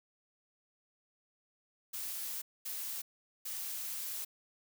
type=noise bursts at uneven times; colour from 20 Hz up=blue; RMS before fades=-40 dBFS; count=3; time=1.93-2.42 / 2.65-3.02 / 3.45-4.25 s; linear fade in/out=10 ms; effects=none